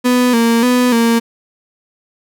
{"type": "tone with vibrato", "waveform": "35% pulse", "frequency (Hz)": 239.7, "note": "A#3", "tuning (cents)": 48, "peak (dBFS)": -8, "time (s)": [0.04, 1.2], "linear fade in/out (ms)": 20, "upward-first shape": "square", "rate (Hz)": 1.7, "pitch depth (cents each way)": 62, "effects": []}